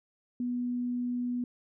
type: tone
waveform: sine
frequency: 245.1 Hz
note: B3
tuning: 13 cents flat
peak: -29 dBFS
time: 0.4-1.44 s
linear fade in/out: 2 ms
effects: none